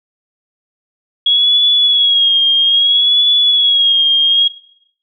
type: tone with vibrato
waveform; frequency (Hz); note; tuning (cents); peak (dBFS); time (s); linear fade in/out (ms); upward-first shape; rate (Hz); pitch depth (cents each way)
sine; 3322; G#7; 0; -8; 1.26-4.48; 5; sine; 0.61; 54
effects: noise-tail reverb RT60 0.7 s tail -19 dB re dry